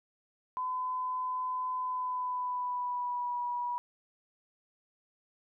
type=tone with pitch glide; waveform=sine; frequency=1013 to 971.2 Hz; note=B5 to B5; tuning=+44 to -29 cents; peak=-31 dBFS; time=0.57-3.78 s; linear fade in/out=0 ms; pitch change=-73 cents; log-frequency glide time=1.82-3.41 s; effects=none